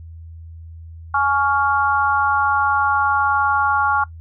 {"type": "harmonic tone", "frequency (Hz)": 279.5, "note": "C#4", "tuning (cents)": 14, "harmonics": [3, 4, 5], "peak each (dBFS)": [-19, -19, -19], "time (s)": [1.14, 4.04], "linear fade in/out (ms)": 5, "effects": ["noise-tail reverb RT60 0.1 s tail -20 dB re dry", "added 82 Hz sine -34 dBFS peak until 4.2 s"]}